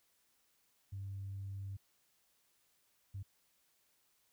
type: tone bursts at uneven times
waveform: sine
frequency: 98 Hz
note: G2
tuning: in tune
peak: -40 dBFS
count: 2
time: 0.92-1.77 / 3.14-3.23 s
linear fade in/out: 10 ms
effects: tanh soft clip ceiling -36 dBFS + white hiss -75 dBFS RMS until 4.32 s